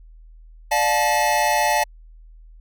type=tone cluster; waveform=square; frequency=593 / 710 / 866 / 1912 Hz; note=D5 / F5 / A5 / A#6; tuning=+17 / +28 / -28 / +43 cents; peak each=-25 / -24 / -20 / -27 dBFS; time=0.71-1.84 s; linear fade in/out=10 ms; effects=added 40 Hz sine -42 dBFS peak until 2.6 s